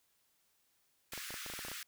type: high-pass noise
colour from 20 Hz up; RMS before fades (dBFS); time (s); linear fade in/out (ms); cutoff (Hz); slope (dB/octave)
pink; -45; 1.12-1.83; 2; 1300; 48
type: clicks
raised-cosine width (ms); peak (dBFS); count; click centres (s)
1; -33; 11; 1.135 / 1.177 / 1.306 / 1.341 / 1.463 / 1.5 / 1.537 / 1.591 / 1.65 / 1.684 / 1.716
effects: white hiss -75 dBFS RMS until 1.87 s